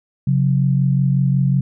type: tone pair together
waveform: sine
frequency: 135.8 / 181.27 Hz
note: C#3 / F#3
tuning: -35 / -35 cents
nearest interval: perfect fourth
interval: 500 cents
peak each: -14 / -19 dBFS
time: 0.27-1.61 s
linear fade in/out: 5 ms
effects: none